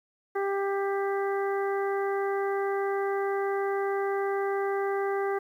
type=harmonic tone; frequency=395.4 Hz; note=G4; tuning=15 cents sharp; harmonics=1 / 2 / 3 / 4 / 5; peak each=-27 / -33 / -37 / -39 / -41 dBFS; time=0.35-5.39 s; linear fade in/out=10 ms; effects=10-bit